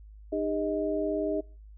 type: tone cluster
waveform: sine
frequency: 306.2 / 403.9 / 628 Hz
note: D#4 / G#4 / D#5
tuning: -28 / -48 / +16 cents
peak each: -31 dBFS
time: 0.32-1.41 s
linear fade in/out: 10 ms
effects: noise-tail reverb RT60 0.4 s tail -25 dB re dry + added 52 Hz sine -46 dBFS peak until 1.77 s